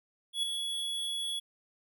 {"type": "tone with ADSR envelope", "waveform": "square", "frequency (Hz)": 3374, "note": "G#7", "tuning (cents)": 27, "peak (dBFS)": -27, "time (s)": [0.33, 1.4], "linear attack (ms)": 100, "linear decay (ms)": 4, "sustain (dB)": -6, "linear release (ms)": 15, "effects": []}